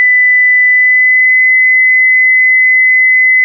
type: tone with pitch glide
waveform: sine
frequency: 1997 to 2026 Hz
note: B6 to B6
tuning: +19 to +44 cents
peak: -4 dBFS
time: 0-3.44 s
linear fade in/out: 0 ms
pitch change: +25 cents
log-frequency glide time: 0.7-1.38 s
effects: none